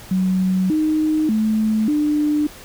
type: tone with pitch steps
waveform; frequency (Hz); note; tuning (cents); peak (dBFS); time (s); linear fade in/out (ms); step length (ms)
sine; 186.8 / 310.1 / 217.5 / 298.4; F#3 / D#4 / A3 / D4; +17 / -6 / -20 / +28; -15; 0.11-2.47; 5; 590
effects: pink hiss -40 dBFS RMS until 2.64 s